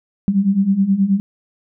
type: beating tone pair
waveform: sine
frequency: 190 / 199.4 Hz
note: F#3 / G3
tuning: +46 / +30 cents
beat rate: 9.4 Hz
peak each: -18 / -14 dBFS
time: 0.28-1.2 s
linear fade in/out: 0 ms
effects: none